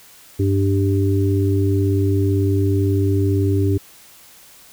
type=harmonic tone; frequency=98 Hz; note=G2; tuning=in tune; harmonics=1 / 3 / 4; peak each=-16 / -21 / -22 dBFS; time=0.39-3.78 s; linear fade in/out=10 ms; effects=white hiss -46 dBFS RMS until 4.72 s

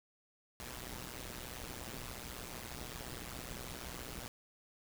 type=noise with amplitude modulation; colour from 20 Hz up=pink; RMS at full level=-42 dBFS; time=0.6-4.28 s; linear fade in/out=0 ms; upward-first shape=sine; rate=123 Hz; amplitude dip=90%; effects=none

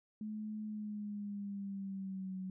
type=tone with pitch glide; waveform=sine; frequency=214 to 187.38 Hz; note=A3 to F#3; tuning=-48 to +22 cents; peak=-39 dBFS; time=0.21-2.5 s; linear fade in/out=2 ms; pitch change=-230 cents; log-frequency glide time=0.65-2.38 s; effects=none

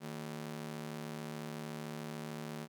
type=ring-modulated tone; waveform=sawtooth; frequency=191.6 Hz; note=G3; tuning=39 cents flat; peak=-34 dBFS; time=0-2.68 s; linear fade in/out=50 ms; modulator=36.8 Hz; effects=none

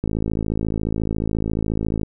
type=click train; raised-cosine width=3 ms; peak=-10 dBFS; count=109; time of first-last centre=0.04-2.033 s; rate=54.2 Hz; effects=none

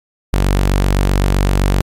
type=tone; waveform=sawtooth; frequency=47.77 Hz; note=G1; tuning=44 cents flat; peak=-7 dBFS; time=0.33-1.81 s; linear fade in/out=0 ms; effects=MP3 96 kbps

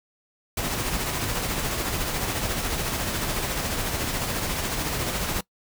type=noise with tremolo; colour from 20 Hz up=pink; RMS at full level=-26 dBFS; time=0.57-5.41 s; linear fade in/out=5 ms; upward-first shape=sine; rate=14 Hz; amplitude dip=35%; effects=noise-tail reverb RT60 0.1 s tail -22 dB re dry

